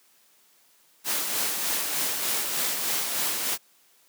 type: noise with tremolo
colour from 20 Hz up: white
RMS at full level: -26 dBFS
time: 1.04-3.58 s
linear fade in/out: 50 ms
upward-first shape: sine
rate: 3.3 Hz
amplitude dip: 35%
effects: white hiss -61 dBFS RMS until 4.08 s + high-pass 200 Hz 12 dB/octave